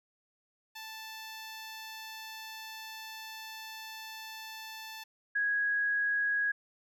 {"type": "tone pair in turn", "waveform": ["10% pulse", "sine"], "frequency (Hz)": [880, 1657.2], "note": ["A5", "G#6"], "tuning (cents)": [0, -4], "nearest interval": "major seventh", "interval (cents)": 1096, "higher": "second", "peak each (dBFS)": [-34, -27], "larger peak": "second", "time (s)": [[0.75, 5.04], [5.35, 6.52]], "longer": "first", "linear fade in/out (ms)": 10, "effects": []}